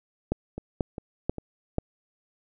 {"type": "two click trains", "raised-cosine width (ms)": 2, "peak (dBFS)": [-21, -11], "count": [4, 4], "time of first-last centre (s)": [[0.58, 1.785], [0.32, 1.783]], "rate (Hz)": [2.49, 2.05], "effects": []}